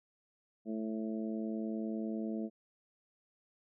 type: harmonic tone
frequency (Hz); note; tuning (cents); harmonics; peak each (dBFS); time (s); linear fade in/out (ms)
110; A2; 0; 2 / 3 / 4 / 5 / 6; -36 / -41 / -46 / -49 / -48; 0.65-2.5; 50
effects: none